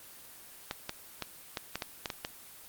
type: clicks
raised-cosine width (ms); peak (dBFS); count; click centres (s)
0.2; -16; 9; 0.711 / 0.894 / 1.223 / 1.572 / 1.756 / 1.822 / 2.058 / 2.102 / 2.249
effects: white hiss -51 dBFS RMS until 2.68 s + Opus 24 kbps